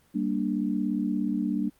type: chord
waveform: sine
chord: G minor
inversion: none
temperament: equal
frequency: 196 / 233.1 / 293.7 Hz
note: G3 / Bb3 / D4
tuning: 0 / 0 / 0 cents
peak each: -29 dBFS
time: 0.14-1.7 s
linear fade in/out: 20 ms
effects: pink hiss -63 dBFS RMS until 1.79 s + Opus 32 kbps